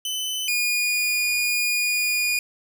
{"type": "tone pair in turn", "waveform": "sawtooth", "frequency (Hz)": [3026, 2443], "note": ["F#7", "D#7"], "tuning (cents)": [38, -32], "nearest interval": "major third", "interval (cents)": 370, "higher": "first", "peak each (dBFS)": [-22, -17], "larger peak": "second", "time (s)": [[0.05, 0.48], [0.48, 2.39]], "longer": "second", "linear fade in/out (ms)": 2, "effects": []}